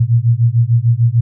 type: beating tone pair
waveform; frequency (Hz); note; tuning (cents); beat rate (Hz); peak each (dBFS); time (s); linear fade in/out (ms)
sine; 114.2 / 120.9; A#2 / B2; -35 / -36; 6.7; -12; 0-1.21; 10
effects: none